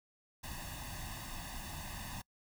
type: noise with comb filter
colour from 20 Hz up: pink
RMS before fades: -44 dBFS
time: 0.43-2.22 s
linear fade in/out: 10 ms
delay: 1.1 ms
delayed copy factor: +0.95
effects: noise-tail reverb RT60 0.1 s tail -26 dB re dry